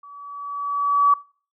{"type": "tone with level ramp", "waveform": "sine", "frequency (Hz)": 1143, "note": "D6", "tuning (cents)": -47, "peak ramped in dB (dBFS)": [-40, -11], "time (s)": [0.03, 1.14], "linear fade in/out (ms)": 5, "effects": ["noise-tail reverb RT60 0.4 s tail -21 dB re dry"]}